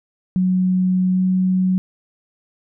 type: tone with pitch glide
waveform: sine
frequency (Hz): 184.4 to 185.58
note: F#3 to F#3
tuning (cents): -6 to +5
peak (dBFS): -14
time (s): 0.36-1.78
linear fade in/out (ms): 0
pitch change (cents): +11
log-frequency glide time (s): 1.13-1.2
effects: none